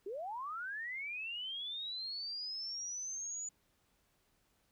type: linear sweep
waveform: sine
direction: up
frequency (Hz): 365.2 to 6970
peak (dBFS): -39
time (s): 0.06-3.49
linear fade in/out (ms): 5
effects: pink hiss -75 dBFS RMS until 4.71 s